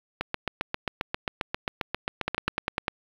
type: two click trains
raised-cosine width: 0.3 ms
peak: -10 / -9 dBFS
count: 18 / 7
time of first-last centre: 0.21-2.48 / 2.28-2.881 s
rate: 7.49 / 9.98 Hz
effects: low-pass 4000 Hz 12 dB/octave + 7-bit